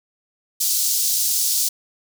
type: high-pass noise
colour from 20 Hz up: pink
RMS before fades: -20 dBFS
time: 0.6-1.69 s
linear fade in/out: 10 ms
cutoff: 4800 Hz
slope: 24 dB/octave
effects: none